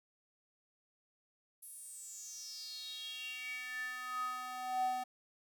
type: tone with high-pass filter sweep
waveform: square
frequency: 251.9 Hz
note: B3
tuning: 34 cents sharp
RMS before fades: -42 dBFS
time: 1.62-5.04 s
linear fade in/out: 10 ms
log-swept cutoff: 11000 to 630 Hz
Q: 7.9
effects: none